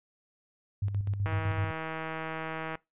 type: tone with tremolo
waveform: sine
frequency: 100.1 Hz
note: G2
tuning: 37 cents sharp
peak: -26 dBFS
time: 0.82-1.71 s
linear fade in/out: 5 ms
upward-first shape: square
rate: 7.9 Hz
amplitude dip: 55%
type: click train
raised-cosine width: 0.5 ms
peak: -21 dBFS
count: 240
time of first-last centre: 1.26-2.754 s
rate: 160 Hz
effects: noise-tail reverb RT60 0.2 s tail -22 dB re dry + resampled to 8000 Hz